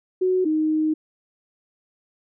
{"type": "tone pair in turn", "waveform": "sine", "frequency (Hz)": [370, 311.1], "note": ["F#4", "D#4"], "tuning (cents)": [0, 0], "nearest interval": "minor third", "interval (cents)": 300, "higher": "first", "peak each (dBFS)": [-17, -18], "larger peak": "first", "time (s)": [[0.21, 0.45], [0.45, 0.94]], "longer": "second", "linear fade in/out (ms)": 10, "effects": []}